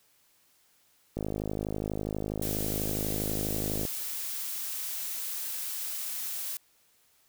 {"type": "click train", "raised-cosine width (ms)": 2, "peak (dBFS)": -19, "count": 141, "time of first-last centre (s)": [1.17, 3.852], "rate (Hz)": 52.2}
{"type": "noise", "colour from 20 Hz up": "blue", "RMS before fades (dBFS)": -35, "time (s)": [2.42, 6.57], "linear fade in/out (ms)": 2}
{"effects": ["white hiss -66 dBFS RMS until 7.28 s"]}